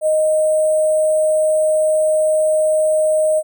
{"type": "tone with sample-and-hold", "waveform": "sine", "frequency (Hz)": 622.3, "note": "D#5", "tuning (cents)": 0, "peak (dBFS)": -12, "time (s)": [0.01, 3.43], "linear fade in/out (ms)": 50, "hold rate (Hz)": 8820, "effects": []}